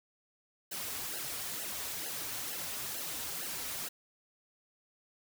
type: noise with flanger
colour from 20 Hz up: white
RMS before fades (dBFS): -39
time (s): 0.71-3.89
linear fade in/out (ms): 10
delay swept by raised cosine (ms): 0.84 to 5.94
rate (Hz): 2.2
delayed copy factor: -0.8
effects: none